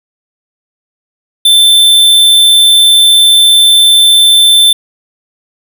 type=tone; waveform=square; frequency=3543 Hz; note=A7; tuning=11 cents sharp; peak=-3 dBFS; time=1.45-4.73 s; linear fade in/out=5 ms; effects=none